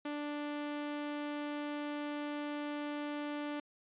sawtooth tone, 293.8 Hz, D4, 1 cent sharp, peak -33 dBFS, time 0.05-3.6 s, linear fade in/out 5 ms, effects resampled to 8000 Hz

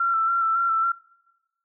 sine tone with vibrato, 1349 Hz, E6, 40 cents sharp, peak -19 dBFS, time 0-0.92 s, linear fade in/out 5 ms, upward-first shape square, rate 3.6 Hz, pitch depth 25 cents each way, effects noise-tail reverb RT60 1.0 s tail -24 dB re dry

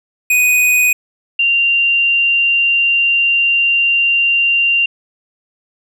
square / sine tone pair in turn, 2489 / 2775 Hz, D#7 / F7, 0 / -12 cents, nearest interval major second, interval 188 cents, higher second, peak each -10 dBFS, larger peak neither, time 0.3-0.93 / 1.39-4.86 s, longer second, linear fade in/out 5 ms, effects none

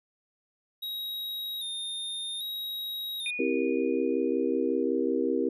square tone with vibrato, 3729 Hz, A#7, in tune, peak -33 dBFS, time 0.82-3.31 s, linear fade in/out 10 ms, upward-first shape square, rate 0.63 Hz, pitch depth 38 cents each way
sine tone with exponential decay, 2459 Hz, D#7, 21 cents flat, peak -29 dBFS, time 3.26-4.83 s, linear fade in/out 1 ms, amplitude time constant 340 ms
sine chord, C dominant seventh, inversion none, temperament just, 261.6 / 327 / 392.4 / 470.9 Hz, C4 / E4 / G4 / Bb4, 0 / -14 / +2 / +18 cents, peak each -30 dBFS, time 3.39-5.49 s, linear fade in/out 5 ms
effects none

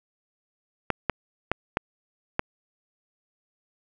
clicks, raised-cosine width 0.5 ms, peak -7 dBFS, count 5, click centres 0.903 / 1.097 / 1.516 / 1.771 / 2.394 s, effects none

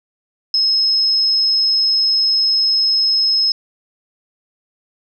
sine tone, 5170 Hz, E8, 34 cents flat, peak -12 dBFS, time 0.54-3.52 s, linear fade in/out 2 ms, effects none

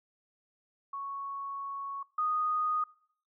sine tone pair in turn, 1108.7 / 1239 Hz, C#6 / D#6, 0 / -8 cents, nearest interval major second, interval 192 cents, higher second, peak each -35 / -27 dBFS, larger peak second, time 0.93-2.03 / 2.18-2.84 s, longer first, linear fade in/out 5 ms, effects noise-tail reverb RT60 0.6 s tail -23 dB re dry

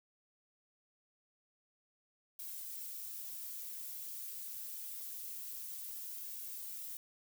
violet noise with flanger, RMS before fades -45 dBFS, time 2.39-6.97 s, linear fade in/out 2 ms, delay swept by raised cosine 1.8 to 6 ms, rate 0.25 Hz, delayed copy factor +0.6, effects none

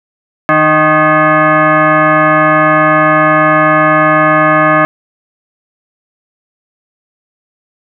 sine tone with frequency modulation, 306.9 Hz, D#4, 24 cents flat, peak -5 dBFS, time 0.49-4.85 s, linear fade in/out 0 ms, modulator 464 Hz, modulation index 3.3, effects none

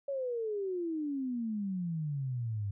sine exponential sweep, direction down, 566 to 98 Hz, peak -32 dBFS, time 0.08-2.71 s, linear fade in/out 5 ms, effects none

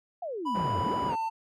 sine exponential two-way sweep, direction down then up, 744 to 83.4 to 610 Hz, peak -32 dBFS, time 0.22-0.95 s, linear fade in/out 5 ms, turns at 0.8 s
triangle tone with pitch glide, 987.8 to 895.4 Hz, B5 to A5, 0 to +30 cents, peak -26 dBFS, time 0.45-1.3 s, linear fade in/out 20 ms, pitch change -170 cents, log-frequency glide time 1.08-1.14 s
pink band-pass noise, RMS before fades -35 dBFS, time 0.54-1.16 s, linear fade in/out 20 ms, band 140 to 1000 Hz, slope 12 dB/octave
effects none

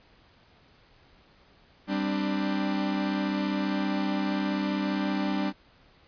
45% pulse chord, G suspended fourth, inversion none, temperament equal with one note detuned, 196 / 261.6 / 296.7 Hz, G3 / C4 / D4, 0 / 0 / +18 cents, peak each -29 / -34 / -30 dBFS, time 1.87-5.53 s, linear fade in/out 50 ms, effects pink hiss -59 dBFS RMS until 6.07 s + resampled to 11025 Hz

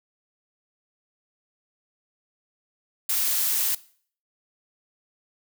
blue noise, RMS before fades -24 dBFS, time 3.09-3.75 s, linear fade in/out 5 ms, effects noise-tail reverb RT60 0.5 s tail -19 dB re dry

